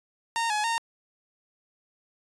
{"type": "tone with pitch steps", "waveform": "sawtooth", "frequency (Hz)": [921, 844, 920], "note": ["A#5", "G#5", "A#5"], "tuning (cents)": [-21, 28, -23], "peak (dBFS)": -21, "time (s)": [0.36, 0.78], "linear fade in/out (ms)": 0, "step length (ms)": 140, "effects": ["resampled to 22050 Hz"]}